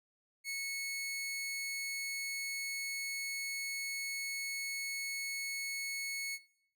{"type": "tone", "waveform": "sawtooth", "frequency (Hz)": 2200, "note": "C#7", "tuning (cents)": -14, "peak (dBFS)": -33, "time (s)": [0.44, 6.39], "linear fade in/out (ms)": 50, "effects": ["noise-tail reverb RT60 0.6 s tail -17 dB re dry"]}